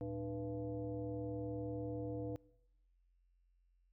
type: tone with frequency modulation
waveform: sine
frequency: 302.3 Hz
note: D#4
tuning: 50 cents flat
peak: -39 dBFS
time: 0.01-2.36 s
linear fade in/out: 0 ms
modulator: 188 Hz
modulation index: 1.4
effects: noise-tail reverb RT60 1.0 s tail -24 dB re dry + added 44 Hz sine -70 dBFS peak until 3.92 s